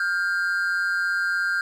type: tone pair together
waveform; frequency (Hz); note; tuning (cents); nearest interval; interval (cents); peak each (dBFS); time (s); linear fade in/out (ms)
triangle; 1407.6 / 1591; F6 / G6; +13 / +25; major second; 212; -23 / -22; 0-1.61; 2
effects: none